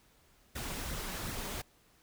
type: noise with flanger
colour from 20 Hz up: pink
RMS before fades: -39 dBFS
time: 0.55-1.62 s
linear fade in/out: 10 ms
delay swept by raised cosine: 0.5 to 5.3 ms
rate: 2.7 Hz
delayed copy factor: +0.55
effects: pink hiss -66 dBFS RMS until 2.02 s